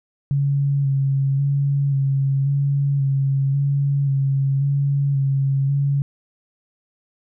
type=tone with vibrato; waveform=sine; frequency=138.59 Hz; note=C#3; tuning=in tune; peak=-16 dBFS; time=0.31-6.02 s; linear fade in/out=0 ms; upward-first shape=square; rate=0.93 Hz; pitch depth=22 cents each way; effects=none